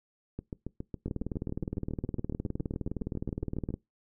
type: two click trains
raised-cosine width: 3 ms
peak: -20 / -23 dBFS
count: 53 / 25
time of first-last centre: 1.06-3.74 / 0.39-3.705 s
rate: 19.4 / 7.24 Hz
effects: noise-tail reverb RT60 0.2 s tail -23 dB re dry